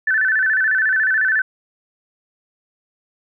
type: tone with vibrato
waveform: sine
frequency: 1637 Hz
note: G#6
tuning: 25 cents flat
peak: -14 dBFS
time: 0.07-1.42 s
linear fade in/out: 5 ms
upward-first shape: square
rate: 14 Hz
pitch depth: 120 cents each way
effects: none